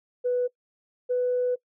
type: tone pair in turn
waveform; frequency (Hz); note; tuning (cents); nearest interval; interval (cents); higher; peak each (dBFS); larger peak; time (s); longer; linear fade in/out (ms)
sine; 493.9 / 496.4; B4 / B4; 0 / +9; unison; 9; second; -21; neither; 0.24-0.48 / 1.09-1.56; second; 20
effects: noise-tail reverb RT60 0.1 s tail -22 dB re dry + tanh soft clip ceiling -17 dBFS